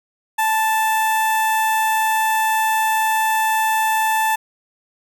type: tone with notch filter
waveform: sawtooth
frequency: 879 Hz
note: A5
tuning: 2 cents flat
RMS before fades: -18 dBFS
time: 0.38-4.36 s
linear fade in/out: 10 ms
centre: 4700 Hz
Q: 1.1
effects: none